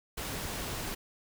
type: noise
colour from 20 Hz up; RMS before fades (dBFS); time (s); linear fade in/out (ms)
pink; -37; 0.17-0.95; 10
effects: none